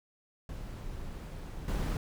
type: noise with level steps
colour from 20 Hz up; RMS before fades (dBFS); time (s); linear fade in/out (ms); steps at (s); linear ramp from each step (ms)
brown; -41 / -31; 0.49-1.97; 2; 1.68; 2
effects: none